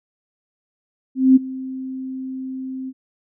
sine tone with ADSR envelope, 261.6 Hz, C4, in tune, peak -6 dBFS, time 1.15-2.93 s, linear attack 210 ms, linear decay 18 ms, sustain -20 dB, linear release 46 ms, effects none

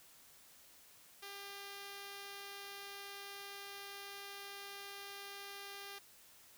5% pulse tone, 399.2 Hz, G4, 32 cents sharp, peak -36 dBFS, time 1.22-5.99 s, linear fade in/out 10 ms, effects white hiss -62 dBFS RMS until 6.57 s

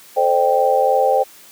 sine chord, A half-diminished seventh, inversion none, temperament equal with one note detuned, 440 / 523.3 / 606.3 / 784 Hz, A4 / C5 / Eb5 / G5, 0 / 0 / -45 / 0 cents, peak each -22 / -16 / -21 / -16 dBFS, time 0.16-1.24 s, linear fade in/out 20 ms, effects white hiss -44 dBFS RMS until 1.51 s + high-pass 150 Hz 12 dB/octave

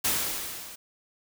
white noise with level ramp, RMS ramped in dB -24 to -44 dBFS, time 0.04-0.76 s, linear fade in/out 10 ms, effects none

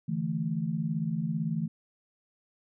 sine chord, D suspended second, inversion none, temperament equal, 146.83 / 164.81 / 220 Hz, D3 / E3 / A3, 0 / 0 / 0 cents, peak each -35 / -30 / -33 dBFS, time 0.08-1.68 s, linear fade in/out 10 ms, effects none

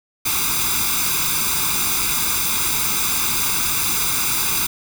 white noise with comb filter, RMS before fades -20 dBFS, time 0.25-4.67 s, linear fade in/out 10 ms, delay 0.82 ms, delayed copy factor +0.9, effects none

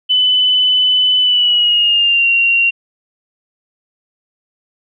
sine tone with pitch glide, 3007 to 2757 Hz, F#7 to F7, +27 to -23 cents, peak -9 dBFS, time 0.09-2.71 s, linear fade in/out 20 ms, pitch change -150 cents, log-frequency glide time 1.19-2.27 s, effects none

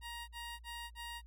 15% pulse tone bursts, 942 Hz, A#5, 18 cents sharp, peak -37 dBFS, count 4, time 0.01-1.219 s, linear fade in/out 50 ms, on 270 ms, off 43 ms, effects added 57 Hz sine -52 dBFS peak until 1.26 s + AAC 64 kbps

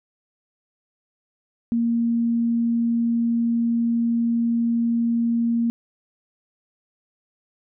sine tone, 233.1 Hz, A#3, in tune, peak -18 dBFS, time 1.72-5.7 s, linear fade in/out 0 ms, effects none

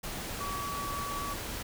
sine tone in noise, 1139 Hz, C#6, 47 cents sharp, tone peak -35 dBFS, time 0.4-1.34 s, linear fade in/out 10 ms, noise pink, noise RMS -38 dBFS, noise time 0.03-1.63 s, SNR 0 dB, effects none

